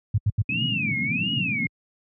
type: tone bursts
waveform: sine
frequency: 104.3 Hz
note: G#2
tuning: 8 cents sharp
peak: -16 dBFS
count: 3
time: 0.14-0.419 s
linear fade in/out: 5 ms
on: 39 ms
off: 81 ms
type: tone with vibrato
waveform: sine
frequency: 2489 Hz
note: D#7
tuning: in tune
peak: -24 dBFS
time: 0.49-1.67 s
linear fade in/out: 5 ms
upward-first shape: sine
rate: 1.5 Hz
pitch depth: 260 cents each way
type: band-pass noise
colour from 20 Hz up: pink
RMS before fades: -29 dBFS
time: 0.49-1.67 s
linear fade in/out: 2 ms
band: 110 to 270 Hz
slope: 48 dB/octave
effects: high-pass 60 Hz 12 dB/octave